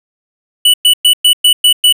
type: tone bursts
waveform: square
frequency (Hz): 2961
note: F#7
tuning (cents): +1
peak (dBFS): -5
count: 7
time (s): 0.65-1.926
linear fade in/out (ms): 5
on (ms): 88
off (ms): 110
effects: none